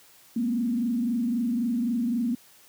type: tone with frequency modulation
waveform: sine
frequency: 237.5 Hz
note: A#3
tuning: 33 cents sharp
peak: -23 dBFS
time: 0.36-2.35 s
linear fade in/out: 5 ms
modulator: 23.8 Hz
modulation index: 0.81
effects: white hiss -55 dBFS RMS until 2.68 s + high-pass 80 Hz 12 dB/octave